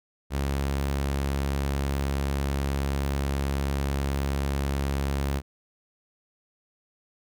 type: tone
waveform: sawtooth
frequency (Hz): 69.3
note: C#2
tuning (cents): 0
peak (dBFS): -21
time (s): 0.3-5.42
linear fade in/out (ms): 50
effects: none